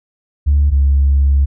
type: tone pair in turn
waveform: sine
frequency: 71.9 / 69.42 Hz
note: D2 / C#2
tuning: -36 / +3 cents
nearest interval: minor second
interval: 61 cents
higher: first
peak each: -7 dBFS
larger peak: neither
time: 0.46-0.71 / 0.71-1.46 s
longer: second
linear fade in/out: 20 ms
effects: tanh soft clip ceiling -5 dBFS